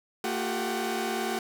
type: tone cluster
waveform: sawtooth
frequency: 227 / 356.9 / 394.8 / 752 Hz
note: A#3 / F4 / G4 / F#5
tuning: -46 / +38 / +12 / +28 cents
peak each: -30 dBFS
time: 0.24-1.39 s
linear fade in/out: 2 ms
effects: none